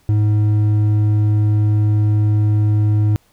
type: tone with hard clipping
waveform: sine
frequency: 105.6 Hz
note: G#2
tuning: 29 cents sharp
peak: -13 dBFS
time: 0.09-3.16 s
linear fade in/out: 0 ms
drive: 5 dB
effects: pink hiss -57 dBFS RMS until 3.32 s